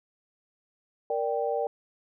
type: chord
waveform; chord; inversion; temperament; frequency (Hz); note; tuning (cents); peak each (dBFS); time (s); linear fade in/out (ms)
sine; G minor; first; equal; 466.2 / 587.3 / 784; Bb4 / D5 / G5; 0 / 0 / 0; -29 / -30 / -31; 1.1-1.67; 2
effects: none